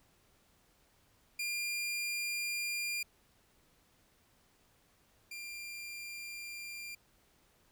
sawtooth tone pair in turn, 2400 / 2387 Hz, D7 / D7, +37 / +28 cents, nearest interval unison, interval 9 cents, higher first, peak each -31 / -39 dBFS, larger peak first, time 1.39-3.03 / 5.31-6.95 s, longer neither, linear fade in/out 5 ms, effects pink hiss -69 dBFS RMS until 7.71 s

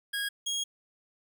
25% pulse tone pair in turn, 1642 / 3284 Hz, G#6 / G#7, -20 / -20 cents, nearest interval octave, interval 1200 cents, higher second, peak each -26 dBFS, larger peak neither, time 0.13-0.29 / 0.46-0.64 s, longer second, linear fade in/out 10 ms, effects none

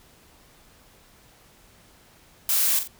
blue noise with echo, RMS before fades -22 dBFS, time 2.49-2.79 s, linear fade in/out 2 ms, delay 43 ms, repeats 2, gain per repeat -8 dB, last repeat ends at 2.876 s, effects pink hiss -55 dBFS RMS until 2.99 s

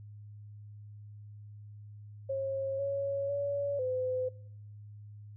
sine tone with pitch steps, 541 / 556 / 567 / 510 Hz, C#5 / C#5 / C#5 / C5, -42 / +5 / +39 / -44 cents, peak -30 dBFS, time 2.29-4.29 s, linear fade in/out 10 ms, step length 500 ms, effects noise-tail reverb RT60 0.7 s tail -22 dB re dry + added 104 Hz sine -46 dBFS peak until 5.36 s

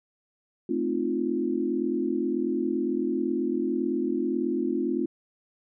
sine chord, F dominant seventh, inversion first, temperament equal, 220 / 261.6 / 311.1 / 349.2 Hz, A3 / C4 / Eb4 / F4, 0 / 0 / 0 / 0 cents, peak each -32 / -29 / -31 / -28 dBFS, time 0.69-5.06 s, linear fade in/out 5 ms, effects none

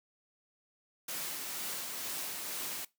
white noise with tremolo, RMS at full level -38 dBFS, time 1.08-2.85 s, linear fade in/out 5 ms, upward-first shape sine, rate 2.1 Hz, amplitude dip 25%, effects noise-tail reverb RT60 0.2 s tail -20 dB re dry + high-pass 150 Hz 12 dB/octave

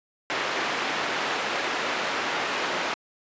white band-pass noise, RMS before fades -28 dBFS, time 0.3-2.94 s, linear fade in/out 0 ms, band 280 to 2200 Hz, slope 12 dB/octave, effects resampled to 16000 Hz

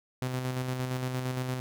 sawtooth tone with tremolo, 127.9 Hz, C3, 39 cents flat, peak -25 dBFS, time 0.22-1.6 s, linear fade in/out 0 ms, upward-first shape square, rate 8.7 Hz, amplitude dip 35%, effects none

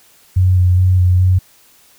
sine tone with vibrato, 91.3 Hz, F#2, 23 cents flat, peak -8 dBFS, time 0.36-1.39 s, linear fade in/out 10 ms, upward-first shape square, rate 2.4 Hz, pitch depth 17 cents each way, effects white hiss -49 dBFS RMS until 1.98 s

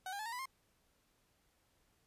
30% pulse tone with pitch steps, 750 / 803.8 / 861.5 / 923.4 / 989.6 / 1060.7 Hz, F#5 / G5 / A5 / A#5 / B5 / C6, +23 / +43 / -37 / -17 / +3 / +23 cents, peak -38 dBFS, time 0.06-0.456 s, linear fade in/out 2 ms, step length 66 ms, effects pink hiss -75 dBFS RMS until 2.06 s + resampled to 32000 Hz

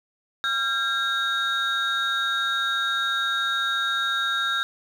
sine tone cluster, 1373 / 1607 / 3749 Hz, F6 / G6 / A#7, -30 / +43 / +9 cents, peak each -25 dBFS, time 0.44-4.63 s, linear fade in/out 0 ms, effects tanh soft clip ceiling -17 dBFS + 8-bit

